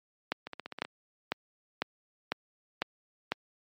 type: two click trains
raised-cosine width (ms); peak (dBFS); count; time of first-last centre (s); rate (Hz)
0.3; -23 / -12; 7 / 7; 0.47-0.85 / 0.32-3.32; 15.8 / 2
effects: high-pass 200 Hz 12 dB/octave + MP3 64 kbps